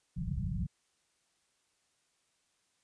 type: low-pass noise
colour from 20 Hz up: white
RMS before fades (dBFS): -35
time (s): 0.16-0.67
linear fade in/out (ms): 10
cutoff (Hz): 190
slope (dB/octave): 96
effects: white hiss -75 dBFS RMS until 2.83 s + resampled to 22050 Hz